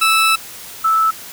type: tone pair in turn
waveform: 20% pulse / sine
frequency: 1313 / 1313 Hz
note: E6 / E6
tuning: -7 / -7 cents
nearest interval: unison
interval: 0 cents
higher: neither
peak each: -6 / -11 dBFS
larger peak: first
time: 0.01-0.36 / 0.84-1.11 s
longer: first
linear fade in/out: 10 ms
effects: white hiss -34 dBFS RMS until 1.32 s